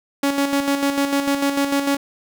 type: tone with tremolo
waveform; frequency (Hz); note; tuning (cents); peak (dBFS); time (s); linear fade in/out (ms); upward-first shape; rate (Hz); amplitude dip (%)
sawtooth; 280; C#4; +18; -12; 0.23-1.97; 5; square; 6.7; 50
effects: none